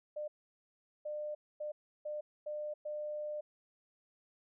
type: tone bursts at uneven times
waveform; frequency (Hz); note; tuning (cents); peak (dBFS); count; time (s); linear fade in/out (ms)
sine; 600; D5; +37; -37; 6; 0.16-0.28 / 1.05-1.35 / 1.6-1.72 / 2.05-2.21 / 2.46-2.74 / 2.85-3.41; 10
effects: none